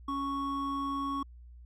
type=tone pair together; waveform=triangle; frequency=278 / 1108.7 Hz; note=C#4 / C#6; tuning=+5 / 0 cents; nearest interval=2 octaves; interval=2395 cents; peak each=-33 / -31 dBFS; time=0.08-1.23 s; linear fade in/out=5 ms; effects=added 60 Hz sine -48 dBFS peak until 1.65 s